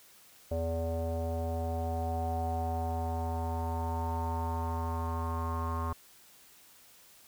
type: tone with low-pass filter sweep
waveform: square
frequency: 82.41 Hz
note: E2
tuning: in tune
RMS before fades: -33 dBFS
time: 0.51-5.93 s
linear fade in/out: 5 ms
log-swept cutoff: 600 to 1100 Hz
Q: 7.7
effects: white hiss -58 dBFS RMS until 7.27 s